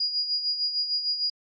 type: tone with tremolo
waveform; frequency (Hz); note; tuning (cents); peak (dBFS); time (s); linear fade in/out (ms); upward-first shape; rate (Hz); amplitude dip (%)
sine; 4875; D#8; -36; -22; 0-1.3; 5; sine; 6.6; 60
effects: AAC 64 kbps